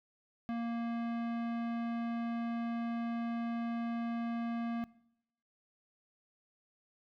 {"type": "tone with tanh clipping", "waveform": "sine", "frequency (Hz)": 233.1, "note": "A#3", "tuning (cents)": 0, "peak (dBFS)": -36, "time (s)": [0.49, 4.84], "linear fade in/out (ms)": 0, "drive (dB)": 18, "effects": ["noise-tail reverb RT60 0.8 s tail -21 dB re dry"]}